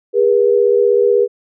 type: tone pair together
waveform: sine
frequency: 406.2 / 482.3 Hz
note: G#4 / B4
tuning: -38 / -41 cents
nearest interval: minor third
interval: 297 cents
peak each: -12 dBFS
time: 0.13-1.28 s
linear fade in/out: 50 ms
effects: none